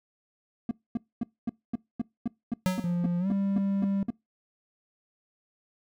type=tone bursts; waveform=triangle; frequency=233.1 Hz; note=A#3; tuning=in tune; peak=-23 dBFS; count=14; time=0.69-4.104 s; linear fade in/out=2 ms; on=21 ms; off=240 ms
type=tone with exponential decay; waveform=square; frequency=184.6 Hz; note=F#3; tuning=4 cents flat; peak=-21 dBFS; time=2.66-3.02 s; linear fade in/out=0 ms; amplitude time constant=77 ms
type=tone with pitch glide; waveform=triangle; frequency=174.61 to 197.13 Hz; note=F3 to G3; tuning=0 to +10 cents; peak=-23 dBFS; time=2.84-4.03 s; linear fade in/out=2 ms; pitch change=+210 cents; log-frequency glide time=3.19-3.28 s
effects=noise-tail reverb RT60 0.2 s tail -23 dB re dry